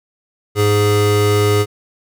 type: tone pair together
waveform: square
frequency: 103.93 / 415.3 Hz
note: G#2 / G#4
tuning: +2 / 0 cents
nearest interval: 2 octaves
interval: 2398 cents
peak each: -15 dBFS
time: 0.55-1.66 s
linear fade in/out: 50 ms
effects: none